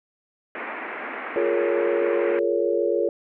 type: band-pass noise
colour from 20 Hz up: white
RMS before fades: -33 dBFS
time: 0.55-2.39 s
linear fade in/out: 0 ms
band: 230 to 2300 Hz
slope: 48 dB/octave
type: chord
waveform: sine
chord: Bb minor seventh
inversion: second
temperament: just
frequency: 349.6 / 419.5 / 466.2 / 559.4 Hz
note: F4 / Ab4 / Bb4 / Db5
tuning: +2 / +17 / 0 / +16 cents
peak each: -25 dBFS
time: 1.36-3.09 s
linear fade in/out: 2 ms
effects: none